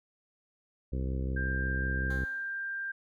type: harmonic tone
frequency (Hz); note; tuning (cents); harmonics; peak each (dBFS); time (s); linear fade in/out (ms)
65.41; C2; 0; 1 / 2 / 3 / 4 / 5 / 6 / 7 / 8; -31 / -37 / -41 / -43 / -45 / -47 / -48 / -49; 0.92-2.25; 10
type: tone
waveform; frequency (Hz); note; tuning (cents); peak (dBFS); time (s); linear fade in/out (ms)
sine; 1588; G6; +22; -33; 1.36-2.92; 10
type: tone with exponential decay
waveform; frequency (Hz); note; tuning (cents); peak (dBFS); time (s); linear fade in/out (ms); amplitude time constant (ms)
10% pulse; 265.4; C4; +25; -36; 2.1-2.7; 5; 130
effects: none